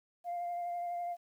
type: tone with vibrato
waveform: sine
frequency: 699 Hz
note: F5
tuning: 1 cent sharp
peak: -33 dBFS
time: 0.24-1.17 s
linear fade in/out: 50 ms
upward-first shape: triangle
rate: 12 Hz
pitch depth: 19 cents each way
effects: tanh soft clip ceiling -32 dBFS + 11-bit